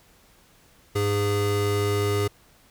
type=tone pair together; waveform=square; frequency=101.8 / 410 Hz; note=G#2 / G#4; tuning=-34 / -22 cents; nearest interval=2 octaves; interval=2412 cents; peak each=-25 dBFS; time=0.95-2.28 s; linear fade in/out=10 ms; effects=pink hiss -57 dBFS RMS until 2.7 s